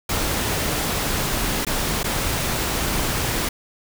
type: noise with dropouts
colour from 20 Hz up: pink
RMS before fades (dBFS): -23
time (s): 0.09-3.49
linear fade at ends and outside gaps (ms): 5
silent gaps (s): 1.65-1.667 / 2.032-2.041
effects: none